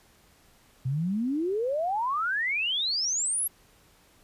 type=exponential sweep; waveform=sine; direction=up; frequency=123.47 to 11580 Hz; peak=-25 dBFS; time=0.85-3.48 s; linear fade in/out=10 ms; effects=pink hiss -60 dBFS RMS until 4.23 s + resampled to 32000 Hz